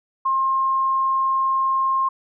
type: tone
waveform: sine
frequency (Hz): 1065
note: C6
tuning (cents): +30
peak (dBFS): -17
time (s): 0.25-2.09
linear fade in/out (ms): 10
effects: none